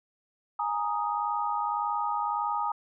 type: chord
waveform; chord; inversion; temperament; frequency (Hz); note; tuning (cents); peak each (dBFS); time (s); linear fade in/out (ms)
sine; Ab suspended second; none; equal; 830.6 / 932.3 / 1244.5; Ab5 / Bb5 / Eb6; 0 / 0 / 0; -31; 0.59-2.72; 5
effects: none